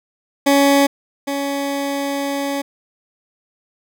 20% pulse tone pair in turn, 280 / 280 Hz, C#4 / C#4, +18 / +18 cents, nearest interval unison, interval 0 cents, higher neither, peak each -6 / -15 dBFS, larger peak first, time 0.46-0.87 / 1.27-2.62 s, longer second, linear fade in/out 10 ms, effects none

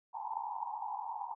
pink band-pass noise, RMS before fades -40 dBFS, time 0.13-1.35 s, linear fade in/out 20 ms, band 810 to 970 Hz, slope 96 dB/octave, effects none

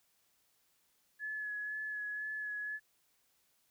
sine tone with vibrato, 1703 Hz, G#6, 43 cents sharp, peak -37 dBFS, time 1.19-2.8 s, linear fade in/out 50 ms, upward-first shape sine, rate 2 Hz, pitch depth 20 cents each way, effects white hiss -74 dBFS RMS until 3.7 s

